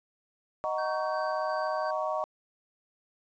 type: chord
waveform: sine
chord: D# minor seventh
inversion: none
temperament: just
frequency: 622.3 / 746.7 / 933.4 / 1120.1 Hz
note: D#5 / F#5 / A#5 / C#6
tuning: 0 / +16 / +2 / +18 cents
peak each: -31 / -35 / -36 / -34 dBFS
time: 0.64-2.24 s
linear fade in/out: 0 ms
type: tone with tremolo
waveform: square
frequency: 1546 Hz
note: G6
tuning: 24 cents flat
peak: -39 dBFS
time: 0.78-1.91 s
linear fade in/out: 5 ms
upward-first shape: square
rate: 2.8 Hz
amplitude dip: 30%
effects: resampled to 16000 Hz + 10-bit